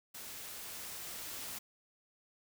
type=noise with level ramp; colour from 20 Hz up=white; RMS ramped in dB=-47 to -43 dBFS; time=0.14-1.59 s; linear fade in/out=10 ms; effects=none